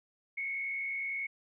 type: tone with frequency modulation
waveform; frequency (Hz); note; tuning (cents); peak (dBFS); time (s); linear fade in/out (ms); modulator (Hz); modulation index
sine; 2200; C#7; -14; -33; 0.37-1.27; 10; 70.9; 0.65
effects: none